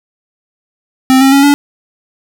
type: tone with pitch steps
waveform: square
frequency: 261.6 / 269.4 / 277.5 / 285.8 Hz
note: C4 / C#4 / C#4 / D4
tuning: 0 / -49 / +2 / -47 cents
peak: -5 dBFS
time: 1.1-1.54 s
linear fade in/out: 0 ms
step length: 110 ms
effects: none